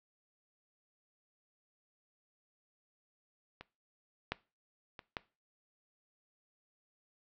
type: clicks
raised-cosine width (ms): 0.3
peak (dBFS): -30 / -17 / -29 / -19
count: 4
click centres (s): 3.61 / 4.32 / 4.992 / 5.168
effects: noise-tail reverb RT60 0.3 s tail -20 dB re dry + low-pass 5000 Hz 12 dB/octave